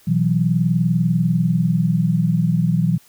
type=chord; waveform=sine; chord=B suspended fourth; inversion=none; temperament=equal with one note detuned; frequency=124.47 / 164.81 / 185 Hz; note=B2 / E3 / F#3; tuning=+14 / 0 / 0 cents; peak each=-21 / -17 / -20 dBFS; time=0.07-2.98 s; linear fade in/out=10 ms; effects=white hiss -52 dBFS RMS until 3.08 s